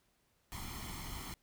pink noise with comb filter, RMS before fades -44 dBFS, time 0.52-1.34 s, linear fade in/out 0 ms, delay 0.94 ms, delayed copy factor +0.7, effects pink hiss -75 dBFS RMS until 1.42 s

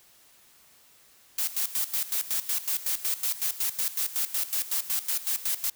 blue noise with tremolo, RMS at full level -27 dBFS, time 1.38-5.7 s, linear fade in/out 5 ms, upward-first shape square, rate 5.4 Hz, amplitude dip 80%, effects white hiss -58 dBFS RMS until 5.75 s

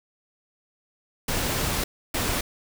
pink noise bursts at uneven times, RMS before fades -26 dBFS, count 2, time 1.28-1.84 / 2.14-2.41 s, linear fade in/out 5 ms, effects none

